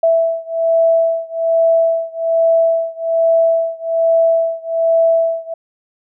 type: beating tone pair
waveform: sine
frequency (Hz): 659.3 / 660.5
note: E5 / E5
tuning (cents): 0 / +3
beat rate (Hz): 1.2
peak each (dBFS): -14 / -15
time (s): 0.03-5.54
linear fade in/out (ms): 5
effects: none